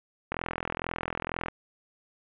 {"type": "click train", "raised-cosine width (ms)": 0.5, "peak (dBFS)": -15, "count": 50, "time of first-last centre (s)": [0.32, 1.484], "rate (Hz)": 42.1, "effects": ["resampled to 8000 Hz", "8-bit"]}